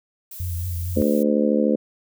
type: noise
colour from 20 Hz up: violet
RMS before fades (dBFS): -37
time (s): 0.31-1.23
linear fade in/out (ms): 5
type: tone with vibrato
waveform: sine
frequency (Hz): 87.31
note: F2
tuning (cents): 0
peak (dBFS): -24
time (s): 0.4-1.02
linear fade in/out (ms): 0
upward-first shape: triangle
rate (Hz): 4.6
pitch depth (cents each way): 53
type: harmonic tone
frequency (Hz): 73.42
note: D2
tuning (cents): 0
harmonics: 3 / 4 / 5 / 6 / 7 / 8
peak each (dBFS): -20 / -23 / -27 / -27 / -22 / -32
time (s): 0.96-1.76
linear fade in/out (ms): 10
effects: none